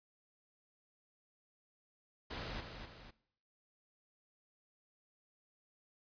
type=noise with echo; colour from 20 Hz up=pink; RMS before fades=-43 dBFS; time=2.3-2.61 s; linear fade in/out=10 ms; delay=250 ms; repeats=2; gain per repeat=-6 dB; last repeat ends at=3.11 s; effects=noise-tail reverb RT60 0.7 s tail -20 dB re dry + resampled to 11025 Hz